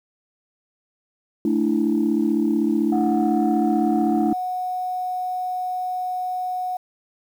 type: chord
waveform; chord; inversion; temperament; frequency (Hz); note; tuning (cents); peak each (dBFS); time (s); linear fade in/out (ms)
sine; A suspended fourth; none; equal; 220 / 293.7 / 329.6; A3 / D4 / E4; 0 / 0 / 0; -21; 1.45-4.33; 2
type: tone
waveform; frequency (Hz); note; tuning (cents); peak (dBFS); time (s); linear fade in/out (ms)
sine; 733; F#5; -16; -23; 2.92-6.77; 5
effects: tanh soft clip ceiling -10 dBFS + 8-bit